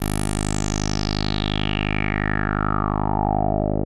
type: tone with low-pass filter sweep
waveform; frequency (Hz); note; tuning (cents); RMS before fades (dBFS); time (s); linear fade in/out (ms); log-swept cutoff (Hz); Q
10% pulse; 51.4; G#1; -17; -22; 0-3.85; 20; 12000 to 510; 6.4
effects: none